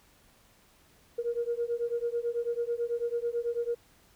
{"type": "beating tone pair", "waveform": "sine", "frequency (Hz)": [468.3, 477.4], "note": ["A#4", "A#4"], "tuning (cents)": [8, 41], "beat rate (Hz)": 9.1, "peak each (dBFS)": -31, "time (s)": [1.18, 3.75], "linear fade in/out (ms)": 10, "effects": ["tanh soft clip ceiling -21 dBFS", "pink hiss -62 dBFS RMS until 4.15 s"]}